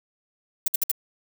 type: noise bursts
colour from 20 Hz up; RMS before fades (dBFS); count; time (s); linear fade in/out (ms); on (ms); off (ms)
violet; -21; 4; 0.66-0.915; 5; 21; 57
effects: none